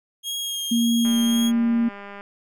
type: tone with vibrato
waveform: sawtooth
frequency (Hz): 3256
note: G#7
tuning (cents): -35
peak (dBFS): -23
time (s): 0.23-1.52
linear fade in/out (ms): 50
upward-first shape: triangle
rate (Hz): 1.8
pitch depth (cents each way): 19
type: tone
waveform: sine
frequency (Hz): 233.1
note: A#3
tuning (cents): 0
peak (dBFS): -17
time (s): 0.71-1.89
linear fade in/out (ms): 10
type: click train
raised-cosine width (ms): 0.5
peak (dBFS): -24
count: 234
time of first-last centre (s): 1.05-2.209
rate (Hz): 201
effects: none